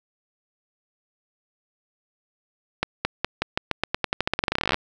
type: accelerating click train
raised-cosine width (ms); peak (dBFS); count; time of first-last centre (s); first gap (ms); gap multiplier
0.3; -5; 28; 2.83-4.744; 220; 0.89
effects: none

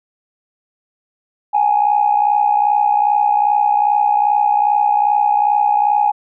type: tone with amplitude modulation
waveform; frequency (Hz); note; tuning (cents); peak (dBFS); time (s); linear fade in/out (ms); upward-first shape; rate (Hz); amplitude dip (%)
sine; 830.6; G#5; 0; -7; 1.53-6.12; 20; sine; 62.5; 75
effects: tanh soft clip ceiling -4 dBFS

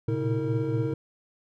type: tone cluster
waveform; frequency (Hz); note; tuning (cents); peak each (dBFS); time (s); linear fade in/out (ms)
triangle; 114.7 / 119 / 135.5 / 320.2 / 460; A#2 / A#2 / C#3 / D#4 / A#4; -28 / +36 / -39 / +50 / -23; -29; 0.08-0.94; 5
effects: none

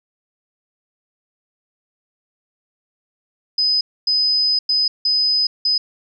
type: tone bursts at uneven times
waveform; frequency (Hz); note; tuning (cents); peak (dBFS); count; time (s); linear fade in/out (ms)
sine; 5020; D#8; +15; -14; 5; 3.58-3.81 / 4.07-4.59 / 4.69-4.88 / 5.05-5.47 / 5.65-5.78; 5
effects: none

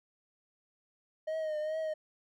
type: tone with vibrato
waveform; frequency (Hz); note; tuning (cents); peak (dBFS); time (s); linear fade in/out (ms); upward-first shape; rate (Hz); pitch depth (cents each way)
triangle; 622; D#5; -1; -30; 1.27-1.94; 10; triangle; 2.4; 54
effects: none

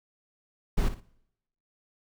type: noise with echo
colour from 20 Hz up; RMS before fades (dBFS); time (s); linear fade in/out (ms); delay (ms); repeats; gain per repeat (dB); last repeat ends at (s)
brown; -24; 0.77-0.89; 10; 58; 2; -11; 1.006
effects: noise-tail reverb RT60 0.8 s tail -23 dB re dry

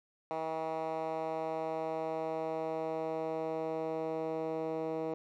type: tone with band-pass filter sweep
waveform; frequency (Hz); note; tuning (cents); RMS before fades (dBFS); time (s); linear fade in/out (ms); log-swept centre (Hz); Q
10% pulse; 160; D#3; +49; -36; 0.31-5.14; 0; 750 to 450; 1.6
effects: none

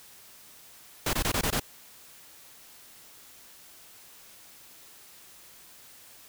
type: noise bursts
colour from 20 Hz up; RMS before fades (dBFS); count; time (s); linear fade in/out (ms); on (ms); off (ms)
pink; -27; 6; 1.06-1.598; 5; 73; 20
effects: white hiss -52 dBFS RMS until 6.28 s

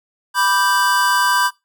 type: chord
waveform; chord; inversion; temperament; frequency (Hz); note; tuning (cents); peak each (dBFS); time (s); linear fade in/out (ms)
square; G major; first; equal; 987.8 / 1174.7 / 1568; B5 / D6 / G6; 0 / 0 / 0; -18 / -22 / -18; 0.34-1.51; 50
effects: noise-tail reverb RT60 0.2 s tail -20 dB re dry

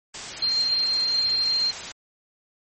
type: tone in noise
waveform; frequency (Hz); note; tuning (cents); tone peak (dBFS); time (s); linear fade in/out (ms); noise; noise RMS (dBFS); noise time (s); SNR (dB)
sine; 4186; C8; 0; -20; 0.42-1.71; 5; white; -34; 0.14-1.92; +11
effects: MP3 32 kbps

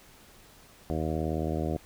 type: harmonic tone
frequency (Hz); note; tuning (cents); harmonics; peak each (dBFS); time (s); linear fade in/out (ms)
78.9; D#2; +25; 1 / 2 / 3 / 4 / 5 / 6 / 7 / 8 / 9; -33 / -34 / -36 / -35 / -37 / -40 / -39 / -40 / -40; 0.9-1.77; 0
effects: pink hiss -55 dBFS RMS until 1.85 s

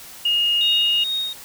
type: tone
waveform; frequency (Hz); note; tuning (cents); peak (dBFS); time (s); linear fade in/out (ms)
sine; 2853; F7; +36; -16; 0.25-1.04; 5
type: tone with tremolo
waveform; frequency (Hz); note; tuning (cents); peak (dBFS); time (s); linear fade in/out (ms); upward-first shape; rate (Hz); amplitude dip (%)
sine; 3729; A#7; 0; -20; 0.61-1.33; 2; sine; 2.3; 65
effects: white hiss -40 dBFS RMS until 1.44 s

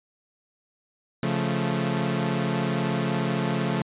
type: chord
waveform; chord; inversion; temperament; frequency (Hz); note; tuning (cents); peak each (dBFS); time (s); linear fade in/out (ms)
sawtooth; Db augmented; none; equal with one note detuned; 138.59 / 174.61 / 219.1; Db3 / F3 / A3; 0 / 0 / -7; -24; 1.23-3.82; 2
effects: resampled to 8000 Hz

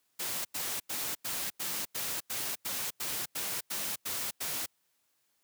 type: noise bursts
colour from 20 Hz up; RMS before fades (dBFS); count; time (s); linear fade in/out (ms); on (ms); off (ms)
white; -35; 13; 0.19-4.662; 10; 260; 91
effects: white hiss -75 dBFS RMS until 5.43 s + high-pass 80 Hz 12 dB/octave

